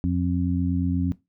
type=harmonic tone; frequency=88.5 Hz; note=F2; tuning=23 cents sharp; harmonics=1 / 2 / 3; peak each=-25 / -25 / -25 dBFS; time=0.04-1.12 s; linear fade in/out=0 ms; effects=noise-tail reverb RT60 0.2 s tail -18 dB re dry